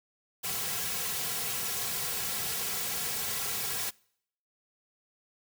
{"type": "noise with comb filter", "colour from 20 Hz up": "white", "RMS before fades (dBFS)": -33, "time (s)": [0.43, 3.91], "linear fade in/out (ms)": 20, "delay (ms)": 3.3, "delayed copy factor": -0.85, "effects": ["noise-tail reverb RT60 0.7 s tail -26 dB re dry"]}